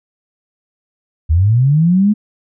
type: linear sweep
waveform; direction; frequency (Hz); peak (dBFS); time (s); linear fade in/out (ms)
sine; up; 73.42 to 215.4; -8; 1.29-2.14; 20
effects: none